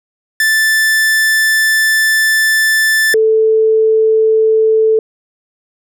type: tone pair in turn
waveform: 45% pulse / sine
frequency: 1760 / 440 Hz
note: A6 / A4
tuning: 0 / 0 cents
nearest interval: 2 octaves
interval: 2400 cents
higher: first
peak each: -9 / -7 dBFS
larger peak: second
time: 0.4-3.14 / 3.14-4.99 s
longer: first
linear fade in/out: 2 ms
effects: none